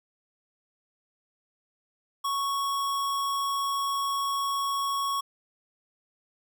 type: tone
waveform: square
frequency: 1108.7 Hz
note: C#6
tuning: in tune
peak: -27 dBFS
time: 2.24-5.21 s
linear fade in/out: 10 ms
effects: none